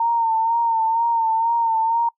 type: tone with vibrato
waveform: sine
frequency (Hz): 913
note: A#5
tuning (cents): -36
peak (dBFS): -16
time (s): 0-2.09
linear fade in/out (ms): 5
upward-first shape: sine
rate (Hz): 2.1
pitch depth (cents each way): 42
effects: noise-tail reverb RT60 0.1 s tail -24 dB re dry